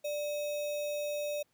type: tone with sample-and-hold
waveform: sine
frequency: 590 Hz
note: D5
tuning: 8 cents sharp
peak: -32 dBFS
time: 0.04-1.43 s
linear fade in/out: 10 ms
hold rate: 3150 Hz
effects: pink hiss -74 dBFS RMS until 1.53 s + high-pass 100 Hz 12 dB/octave